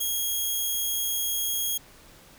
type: tone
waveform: 5% pulse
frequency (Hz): 3278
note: G#7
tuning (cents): -23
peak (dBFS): -17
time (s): 0-1.78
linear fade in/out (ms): 10
effects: pink hiss -52 dBFS RMS until 2.38 s